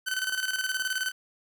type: tone with tremolo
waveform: sawtooth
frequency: 1522 Hz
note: F#6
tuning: 48 cents sharp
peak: -22 dBFS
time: 0.06-1.12 s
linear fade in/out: 20 ms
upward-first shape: square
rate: 19 Hz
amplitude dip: 60%
effects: none